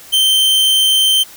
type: tone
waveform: 45% pulse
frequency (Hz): 3116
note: G7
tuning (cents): -11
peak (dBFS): -9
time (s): 0.12-1.24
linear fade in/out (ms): 20
effects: white hiss -38 dBFS RMS until 1.36 s